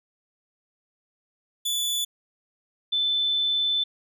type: tone pair in turn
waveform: sawtooth / sine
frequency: 3467 / 3521 Hz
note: A7 / A7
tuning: -26 / 0 cents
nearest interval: unison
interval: 26 cents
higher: second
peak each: -21 / -21 dBFS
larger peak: neither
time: 1.65-2.05 / 2.92-3.84 s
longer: second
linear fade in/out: 10 ms
effects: none